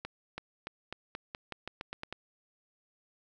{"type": "accelerating click train", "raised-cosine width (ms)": 0.3, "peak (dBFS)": -22, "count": 12, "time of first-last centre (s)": [0.05, 2.126], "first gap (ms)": 330, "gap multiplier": 0.88, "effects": []}